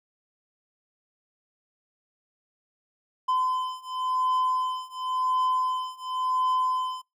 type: beating tone pair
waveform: triangle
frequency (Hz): 1021 / 1021.93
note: C6 / C6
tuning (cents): -43 / -41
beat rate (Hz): 0.93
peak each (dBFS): -26 / -25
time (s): 3.28-7.02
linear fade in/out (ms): 10
effects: noise-tail reverb RT60 0.2 s tail -26 dB re dry